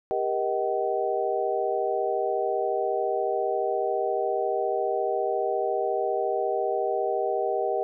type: tone cluster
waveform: sine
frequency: 398 / 472.4 / 629 / 760 Hz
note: G4 / A#4 / D#5 / F#5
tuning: +26 / +23 / +19 / +46 cents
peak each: -29 dBFS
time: 0.11-7.83 s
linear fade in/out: 0 ms
effects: none